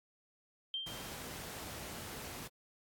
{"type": "tone with exponential decay", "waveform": "sine", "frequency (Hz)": 3158, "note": "G7", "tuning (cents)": 12, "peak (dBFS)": -34, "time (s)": [0.74, 1.3], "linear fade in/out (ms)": 1, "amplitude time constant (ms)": 120}
{"type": "noise", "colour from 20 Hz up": "pink", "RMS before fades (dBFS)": -45, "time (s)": [0.86, 2.48], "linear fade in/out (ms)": 10}
{"effects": ["high-pass 60 Hz 12 dB/octave", "AAC 64 kbps"]}